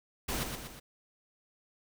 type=noise with echo; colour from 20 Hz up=pink; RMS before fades=-34 dBFS; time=0.28-0.44 s; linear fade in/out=10 ms; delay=120 ms; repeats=3; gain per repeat=-5 dB; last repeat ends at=0.8 s; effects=none